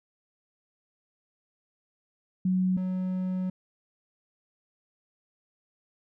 sine / triangle tone pair in turn, 185 / 185 Hz, F#3 / F#3, 0 / 0 cents, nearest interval unison, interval 0 cents, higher neither, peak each -22 / -25 dBFS, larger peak first, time 2.45-2.77 / 2.77-3.5 s, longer second, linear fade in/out 5 ms, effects none

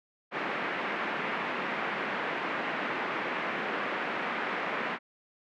white band-pass noise, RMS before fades -33 dBFS, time 0.31-4.99 s, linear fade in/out 50 ms, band 180 to 2200 Hz, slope 24 dB/octave, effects none

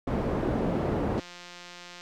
white low-pass noise, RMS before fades -28 dBFS, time 0.07-1.2 s, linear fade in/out 5 ms, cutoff 450 Hz, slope 12 dB/octave
click train, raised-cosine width 0.2 ms, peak -27 dBFS, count 147, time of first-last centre 1.18-2.01 s, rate 176 Hz
effects none

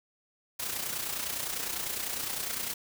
white noise with amplitude modulation, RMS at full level -32 dBFS, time 0.59-2.74 s, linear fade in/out 10 ms, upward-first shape sine, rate 29.9 Hz, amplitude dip 55%, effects none

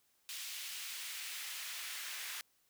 pink noise with high-pass filter sweep, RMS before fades -44 dBFS, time 0.29-2.41 s, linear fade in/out 0 ms, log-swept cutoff 2900 to 1800 Hz, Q 1.1, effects white hiss -74 dBFS RMS until 2.69 s

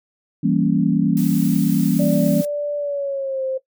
sine chord, E diminished seventh, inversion none, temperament equal with one note detuned, 166.06 / 196 / 233.1 / 277.2 Hz, E3 / G3 / Bb3 / Db4, +13 / 0 / 0 / 0 cents, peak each -20 dBFS, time 0.43-2.42 s, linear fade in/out 10 ms
blue noise, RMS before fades -33 dBFS, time 1.17-2.45 s, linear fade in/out 0 ms
sine tone with pitch glide, 584 to 526.3 Hz, D5 to C5, -10 to +10 cents, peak -20 dBFS, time 1.99-3.58 s, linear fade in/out 10 ms, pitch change -180 cents, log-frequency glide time 2.77-3.44 s
effects noise-tail reverb RT60 0.1 s tail -17 dB re dry

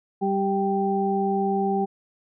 harmonic tone, 196 Hz, G3, in tune, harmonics 1 / 2 / 4, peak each -25 / -25 / -25 dBFS, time 0.21-1.86 s, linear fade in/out 20 ms, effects none

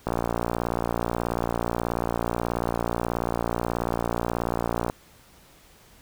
click train, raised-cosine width 1 ms, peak -11 dBFS, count 283, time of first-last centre 0.07-4.899 s, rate 58.4 Hz, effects pink hiss -54 dBFS RMS until 6.01 s

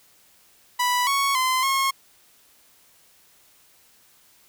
sawtooth tone with pitch steps, 986 / 1109 / 1031 / 1083 Hz, B5 / C#6 / C6 / C#6, -3 / 0 / -26 / -41 cents, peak -16 dBFS, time 0.79-1.91 s, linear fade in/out 10 ms, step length 280 ms, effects white hiss -57 dBFS RMS until 4.48 s

